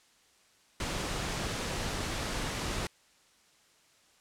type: noise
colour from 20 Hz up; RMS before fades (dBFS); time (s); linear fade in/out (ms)
pink; -34; 0.8-2.87; 2
effects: white hiss -64 dBFS RMS until 4.2 s + low-pass 8000 Hz 12 dB/octave